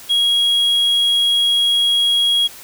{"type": "tone", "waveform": "triangle", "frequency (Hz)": 3300, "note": "G#7", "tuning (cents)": -12, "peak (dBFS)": -11, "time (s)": [0.09, 2.48], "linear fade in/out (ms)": 20, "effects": ["white hiss -38 dBFS RMS until 2.63 s"]}